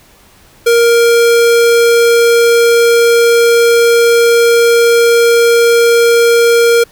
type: tone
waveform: square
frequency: 468.1 Hz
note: A#4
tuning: 7 cents sharp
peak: -6 dBFS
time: 0.66-6.84 s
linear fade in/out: 10 ms
effects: pink hiss -44 dBFS RMS until 6.91 s